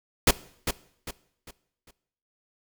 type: noise with echo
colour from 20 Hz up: pink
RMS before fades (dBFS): -17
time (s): 0.27-0.31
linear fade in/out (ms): 5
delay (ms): 400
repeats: 4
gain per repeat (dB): -9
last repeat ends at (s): 1.91
effects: noise-tail reverb RT60 0.7 s tail -20 dB re dry